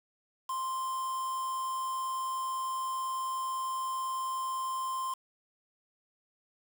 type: tone with quantisation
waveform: triangle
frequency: 1047 Hz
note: C6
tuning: 1 cent sharp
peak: -30 dBFS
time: 0.49-5.14 s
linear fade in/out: 5 ms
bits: 7
effects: none